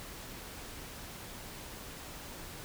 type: silence
effects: pink hiss -46 dBFS RMS until 2.64 s